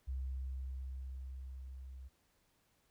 sine tone with level ramp, 65.41 Hz, C2, in tune, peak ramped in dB -36 to -47 dBFS, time 0.07-2.09 s, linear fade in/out 20 ms, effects pink hiss -75 dBFS RMS until 2.9 s

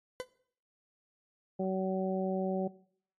40% pulse tone with exponential decay, 506 Hz, B4, 42 cents sharp, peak -30 dBFS, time 0.2-0.27 s, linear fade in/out 0 ms, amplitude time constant 15 ms
harmonic tone, 188.9 Hz, F#3, 36 cents sharp, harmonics 1 / 2 / 3 / 4, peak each -33 / -35 / -36 / -41 dBFS, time 1.59-2.68 s, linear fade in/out 10 ms
effects noise-tail reverb RT60 0.6 s tail -20 dB re dry + AAC 32 kbps

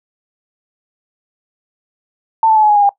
sine tone with pitch steps, 893 / 877.7 / 862.6 / 847.8 / 833.2 / 818.9 / 804.8 Hz, A5 / A5 / A5 / G#5 / G#5 / G#5 / G5, +25 / -5 / -35 / +35 / +5 / -25 / +45 cents, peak -7 dBFS, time 2.43-2.892 s, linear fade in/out 2 ms, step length 66 ms, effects noise-tail reverb RT60 0.1 s tail -20 dB re dry

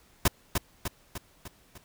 pink noise with echo, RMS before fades -21 dBFS, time 0.25-0.28 s, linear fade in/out 5 ms, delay 300 ms, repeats 5, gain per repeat -5 dB, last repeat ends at 1.78 s, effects pink hiss -61 dBFS RMS until 1.84 s

